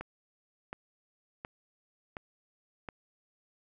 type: click train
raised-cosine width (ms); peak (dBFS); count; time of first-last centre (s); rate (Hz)
0.5; -24; 5; 0.01-2.888; 1.39
effects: none